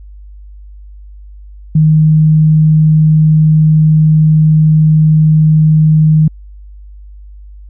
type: tone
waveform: sine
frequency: 155.56 Hz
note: D#3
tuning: in tune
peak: -4 dBFS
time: 1.75-6.28 s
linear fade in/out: 5 ms
effects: added 50 Hz sine -30 dBFS peak until 7.69 s